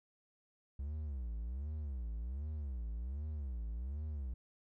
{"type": "tone with vibrato", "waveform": "triangle", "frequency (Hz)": 65.41, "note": "C2", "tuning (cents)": 0, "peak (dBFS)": -36, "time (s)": [0.79, 4.34], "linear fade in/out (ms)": 5, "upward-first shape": "sine", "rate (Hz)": 1.3, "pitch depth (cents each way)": 290, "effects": []}